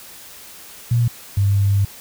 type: tone pair in turn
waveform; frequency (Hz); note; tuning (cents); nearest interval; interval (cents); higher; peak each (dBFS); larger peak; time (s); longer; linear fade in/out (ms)
sine; 118.6 / 99.73; A#2 / G2; +30 / +30; minor third; 300; first; -13; neither; 0.91-1.08 / 1.37-1.85; second; 5
effects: white hiss -40 dBFS RMS until 2 s